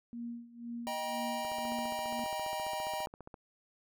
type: tone with tremolo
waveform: sine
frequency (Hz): 236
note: A#3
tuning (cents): +22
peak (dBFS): -37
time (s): 0.13-2.24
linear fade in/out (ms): 0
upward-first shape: sine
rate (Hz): 2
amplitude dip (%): 85
type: chord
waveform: square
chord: Eb major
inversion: none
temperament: equal with one note detuned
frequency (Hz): 622.3 / 784 / 956.3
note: Eb5 / G5 / Bb5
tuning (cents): 0 / 0 / +44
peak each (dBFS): -40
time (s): 0.87-3.06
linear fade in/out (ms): 0
type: click train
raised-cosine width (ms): 1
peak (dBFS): -33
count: 29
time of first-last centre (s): 1.45-3.342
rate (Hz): 14.8
effects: none